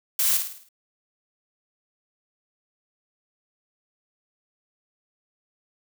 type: noise with echo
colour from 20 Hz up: blue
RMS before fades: -22 dBFS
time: 0.19-0.37 s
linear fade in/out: 2 ms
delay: 53 ms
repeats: 6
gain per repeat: -6 dB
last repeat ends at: 0.688 s
effects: none